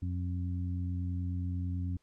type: harmonic tone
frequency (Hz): 89.3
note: F2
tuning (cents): +39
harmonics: 1 / 2 / 3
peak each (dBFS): -32 / -41 / -42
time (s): 0.02-1.97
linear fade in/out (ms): 5
effects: pink hiss -75 dBFS RMS until 2.02 s + low-pass 9000 Hz 12 dB/octave